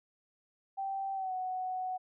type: tone with pitch glide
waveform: sine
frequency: 779 to 742.1 Hz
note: G5 to F#5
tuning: -11 to +5 cents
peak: -33 dBFS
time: 0.77-1.98 s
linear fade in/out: 20 ms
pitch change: -84 cents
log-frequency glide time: 1.14-1.33 s
effects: none